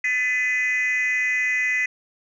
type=tone cluster; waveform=sine; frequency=1753 / 2017 / 2498 Hz; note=A6 / B6 / D#7; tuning=-7 / +36 / +6 cents; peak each=-28 / -19 / -25 dBFS; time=0.04-1.86 s; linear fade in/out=5 ms; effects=tanh soft clip ceiling -16 dBFS